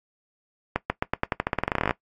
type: accelerating click train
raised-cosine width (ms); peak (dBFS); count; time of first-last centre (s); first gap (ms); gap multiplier
0.5; -7; 21; 0.76-1.909; 140; 0.89
effects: noise-tail reverb RT60 0.1 s tail -18 dB re dry + AAC 64 kbps